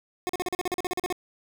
25% pulse tone bursts, 362.4 Hz, F#4, 36 cents flat, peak -22 dBFS, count 14, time 0.27-1.125 s, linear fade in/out 0 ms, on 23 ms, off 41 ms, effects none

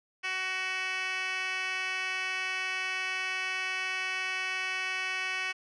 10% pulse tone with band-pass filter, 374.3 Hz, F#4, 20 cents sharp, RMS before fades -33 dBFS, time 0.23-5.53 s, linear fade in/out 20 ms, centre 2700 Hz, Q 2.1, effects resampled to 22050 Hz

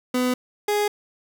30% pulse tone pair in turn, 250.8 / 415.1 Hz, B3 / G#4, +27 / -1 cents, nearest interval major sixth, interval 872 cents, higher second, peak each -17 dBFS, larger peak neither, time 0.14-0.34 / 0.68-0.88 s, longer neither, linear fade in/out 5 ms, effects none

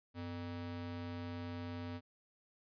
square ring-modulated tone, 174.61 Hz, F3, in tune, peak -39 dBFS, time 0.14-2.01 s, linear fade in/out 50 ms, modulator 78.7 Hz, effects resampled to 11025 Hz

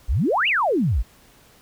sine exponential two-way sweep, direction up then down, 43.65 to 2968 to 43.65 Hz, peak -17 dBFS, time 0.08-1.03 s, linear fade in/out 20 ms, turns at 0.48 s, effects pink hiss -53 dBFS RMS until 1.61 s

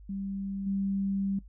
sine tone with level steps, 196 Hz, G3, in tune, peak -32 / -27 dBFS, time 0.09-1.39 s, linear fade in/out 5 ms, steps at 0.66 s, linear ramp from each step 10 ms, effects noise-tail reverb RT60 0.1 s tail -18 dB re dry + added 50 Hz sine -47 dBFS peak until 1.48 s

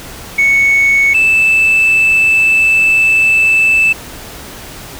sine tone pair in turn, 2217 / 2636 Hz, C#7 / E7, 0 / -1 cents, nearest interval minor third, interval 299 cents, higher second, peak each -5 dBFS, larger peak neither, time 0.38-1.14 / 1.14-3.93 s, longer second, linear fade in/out 10 ms, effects tanh soft clip ceiling -4 dBFS + pink hiss -30 dBFS RMS until 4.99 s

